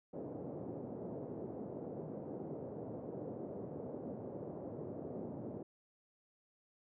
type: band-pass noise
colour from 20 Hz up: white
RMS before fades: -45 dBFS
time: 0.13-5.63 s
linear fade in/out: 5 ms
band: 110 to 540 Hz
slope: 24 dB/octave
effects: none